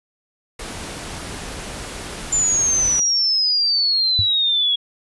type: noise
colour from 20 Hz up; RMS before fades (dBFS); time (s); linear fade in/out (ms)
pink; -31; 0.59-3; 5
type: exponential sweep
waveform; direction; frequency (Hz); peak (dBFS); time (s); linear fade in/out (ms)
sine; down; 7170 to 3322; -15; 2.32-4.76; 10
type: tone with exponential decay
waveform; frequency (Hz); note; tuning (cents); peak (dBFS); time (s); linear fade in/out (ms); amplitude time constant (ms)
sine; 98; G2; 0; -14; 4.19-4.29; 0; 21
effects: resampled to 24000 Hz